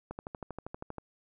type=click train; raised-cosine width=1 ms; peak=-25 dBFS; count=12; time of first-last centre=0.11-0.983 s; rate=12.6 Hz; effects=none